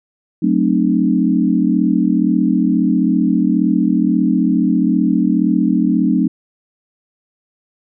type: chord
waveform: sine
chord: F# diminished seventh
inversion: none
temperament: equal with one note detuned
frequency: 185 / 220 / 261.6 / 303.8 Hz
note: F#3 / A3 / C4 / Eb4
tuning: 0 / 0 / 0 / -41 cents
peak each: -17 dBFS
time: 0.42-6.28 s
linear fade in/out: 10 ms
effects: none